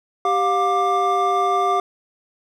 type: tone cluster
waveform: triangle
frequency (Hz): 391.5 / 711 / 1181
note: G4 / F5 / D6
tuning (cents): -2 / +31 / +9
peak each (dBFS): -21 / -18 / -18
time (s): 0.25-1.8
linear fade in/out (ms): 2
effects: none